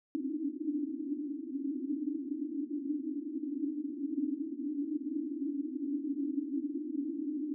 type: band-pass noise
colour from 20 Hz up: white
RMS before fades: -36 dBFS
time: 0.15-7.54 s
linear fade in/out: 0 ms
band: 270 to 310 Hz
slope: 96 dB/octave
effects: none